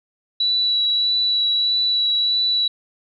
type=tone with vibrato; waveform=sine; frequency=3933 Hz; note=B7; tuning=8 cents flat; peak=-16 dBFS; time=0.4-2.68 s; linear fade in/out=5 ms; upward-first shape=sine; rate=1.6 Hz; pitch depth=12 cents each way; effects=none